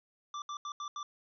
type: tone bursts at uneven times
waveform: square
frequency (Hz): 1174.7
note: D6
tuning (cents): 0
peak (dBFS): -38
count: 5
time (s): 0.34-0.42 / 0.49-0.57 / 0.65-0.72 / 0.8-0.88 / 0.96-1.03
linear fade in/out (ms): 2
effects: resampled to 16000 Hz